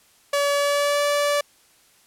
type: tone with pitch glide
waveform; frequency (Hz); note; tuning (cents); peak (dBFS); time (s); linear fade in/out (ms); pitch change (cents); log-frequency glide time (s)
sawtooth; 570 to 579.6; C#5 to D5; +48 to -23; -15; 0.33-1.41; 5; +29; 0.53-1.04
effects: white hiss -57 dBFS RMS until 2.06 s + low-pass 12000 Hz 12 dB/octave